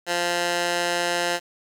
15% pulse tone with high-pass filter, 174.2 Hz, F3, 4 cents flat, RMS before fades -24 dBFS, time 0.06-1.4 s, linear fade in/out 50 ms, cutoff 610 Hz, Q 0.52, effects low-pass 9000 Hz 12 dB/octave + 7-bit

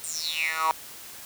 10% pulse tone with high-pass filter sweep, 160.1 Hz, D#3, 50 cents sharp, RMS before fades -28 dBFS, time 0.04-0.71 s, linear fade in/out 0 ms, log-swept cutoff 8700 to 920 Hz, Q 8.8, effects white hiss -43 dBFS RMS until 1.25 s

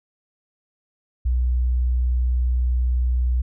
sine tone, 61.74 Hz, B1, in tune, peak -17 dBFS, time 1.25-3.42 s, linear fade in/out 10 ms, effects none

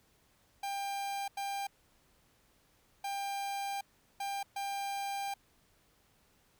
45% pulse tone bursts at uneven times, 796 Hz, G5, 26 cents sharp, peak -35 dBFS, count 5, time 0.63-1.28 / 1.37-1.67 / 3.04-3.81 / 4.2-4.43 / 4.56-5.34 s, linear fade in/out 5 ms, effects pink hiss -69 dBFS RMS until 6.59 s

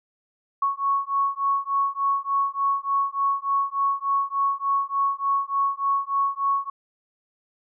sine beating tone pair, 1106 / 1109.4 Hz, C#6 / C#6, -4 / +1 cents, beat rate 3.4 Hz, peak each -24 dBFS, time 0.62-6.7 s, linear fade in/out 5 ms, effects none

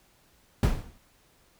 brown noise with exponential decay, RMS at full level -18 dBFS, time 0.63-0.98 s, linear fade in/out 2 ms, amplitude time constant 76 ms, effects pink hiss -63 dBFS RMS until 1.59 s

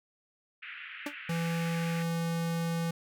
white band-pass noise, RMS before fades -44 dBFS, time 0.62-2.03 s, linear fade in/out 10 ms, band 1400 to 2800 Hz, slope 48 dB/octave
sawtooth tone with exponential decay, 290.4 Hz, D4, 19 cents flat, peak -26 dBFS, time 1.06-1.15 s, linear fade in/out 5 ms, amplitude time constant 19 ms
square tone, 167 Hz, E3, 23 cents sharp, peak -30 dBFS, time 1.29-2.91 s, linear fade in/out 5 ms
effects none

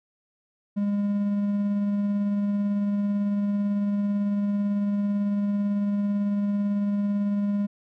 triangle tone with tremolo, 203.3 Hz, G#3, 37 cents flat, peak -19 dBFS, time 0.76-7.67 s, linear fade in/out 20 ms, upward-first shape triangle, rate 18 Hz, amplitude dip 25%, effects none

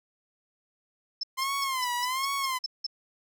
sine tone bursts, 5274 Hz, E8, in tune, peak -28 dBFS, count 9, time 1.21-2.866 s, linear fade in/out 5 ms, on 24 ms, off 180 ms
sawtooth tone with vibrato, 1039 Hz, C6, 12 cents flat, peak -24 dBFS, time 1.37-2.59 s, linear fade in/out 20 ms, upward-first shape sine, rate 1.3 Hz, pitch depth 120 cents each way
effects none

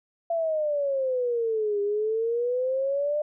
sine exponential two-way sweep, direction down then up, 680 to 403.3 to 604 Hz, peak -23 dBFS, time 0.3-3.22 s, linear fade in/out 5 ms, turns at 1.81 s, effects none

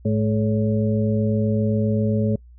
sine tone cluster, 107.4 / 215.1 / 425.5 / 558 Hz, A2 / A3 / G#4 / C#5, -41 / -39 / +42 / +11 cents, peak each -21 / -21 / -27 / -28 dBFS, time 0.05-2.36 s, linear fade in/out 5 ms, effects noise-tail reverb RT60 0.1 s tail -26 dB re dry + added 60 Hz sine -43 dBFS peak until 2.58 s

